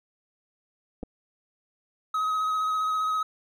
clicks, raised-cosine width 2 ms, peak -23 dBFS, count 2, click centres 1.03 / 1.034 s
triangle tone with vibrato, 1269 Hz, D#6, 34 cents sharp, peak -22 dBFS, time 2.14-3.23 s, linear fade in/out 5 ms, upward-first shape sine, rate 15 Hz, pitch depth 15 cents each way
effects none

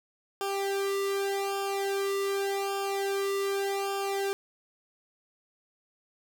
sawtooth tone with flanger, 394.8 Hz, G4, 12 cents sharp, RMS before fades -30 dBFS, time 0.41-4.33 s, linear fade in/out 0 ms, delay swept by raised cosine 0.49 to 1.25 ms, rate 0.85 Hz, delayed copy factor -0.95, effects none

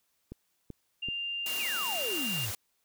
click train, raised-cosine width 3 ms, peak -28 dBFS, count 3, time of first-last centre 0.32-1.086 s, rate 2.61 Hz
sine tone, 2794 Hz, F7, in tune, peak -32 dBFS, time 1.02-2.46 s, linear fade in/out 10 ms
white high-pass noise, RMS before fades -37 dBFS, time 1.46-2.55 s, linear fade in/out 2 ms, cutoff 160 Hz, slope 48 dB/octave
sine exponential sweep, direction down, 2794 to 91.2 Hz, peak -35 dBFS, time 1.58-2.52 s, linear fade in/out 20 ms
effects white hiss -75 dBFS RMS until 2.84 s

